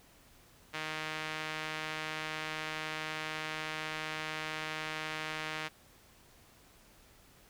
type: tone with band-pass filter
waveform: sawtooth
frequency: 155.9 Hz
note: D#3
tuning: 4 cents sharp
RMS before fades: -39 dBFS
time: 0.73-5.69 s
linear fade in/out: 20 ms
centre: 2300 Hz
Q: 1.1
effects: pink hiss -61 dBFS RMS until 7.49 s